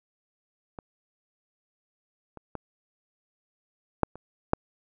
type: clicks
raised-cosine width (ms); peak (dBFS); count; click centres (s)
1; -25 / -28 / -20 / -6 / -28 / -6; 6; 0.788 / 2.373 / 2.553 / 4.033 / 4.156 / 4.534
effects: none